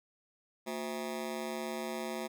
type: ring-modulated tone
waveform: 20% pulse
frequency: 293.7 Hz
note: D4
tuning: in tune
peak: -28 dBFS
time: 0.66-2.28 s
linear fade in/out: 20 ms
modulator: 68.7 Hz
effects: none